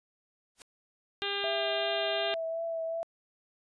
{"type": "noise with exponential growth", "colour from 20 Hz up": "white", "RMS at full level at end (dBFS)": -43, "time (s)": [0.55, 0.62], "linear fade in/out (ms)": 1, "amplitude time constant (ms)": 15}
{"type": "harmonic tone", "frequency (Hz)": 401, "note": "G4", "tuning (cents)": 39, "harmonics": [1, 2, 3, 4, 5, 6, 7, 8, 9, 10], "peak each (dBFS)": [-37, -41, -43, -39, -44, -43, -38, -39, -38, -44], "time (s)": [1.22, 2.34], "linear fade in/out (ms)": 0}
{"type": "tone with vibrato", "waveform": "sine", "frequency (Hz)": 659.3, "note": "E5", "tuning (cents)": 0, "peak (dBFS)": -31, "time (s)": [1.44, 3.03], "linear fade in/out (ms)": 0, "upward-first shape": "triangle", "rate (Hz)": 2.7, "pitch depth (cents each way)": 24}
{"effects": ["resampled to 22050 Hz"]}